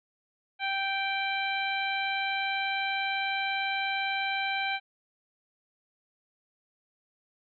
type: harmonic tone with a mistuned harmonic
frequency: 782 Hz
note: G5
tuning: 4 cents flat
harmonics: 1 / 2 / 3 / 4 / 5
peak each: -32 / -34 / -32 / -38 / -39 dBFS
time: 0.59-4.8 s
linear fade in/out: 50 ms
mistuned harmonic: 5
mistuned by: +23 cents
effects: none